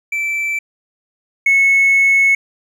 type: tone pair in turn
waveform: triangle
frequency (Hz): 2328 / 2197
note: D7 / C#7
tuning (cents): -16 / -16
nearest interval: minor second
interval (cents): 100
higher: first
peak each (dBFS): -15 / -6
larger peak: second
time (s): 0.12-0.59 / 1.46-2.35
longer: second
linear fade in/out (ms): 5
effects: tanh soft clip ceiling -5 dBFS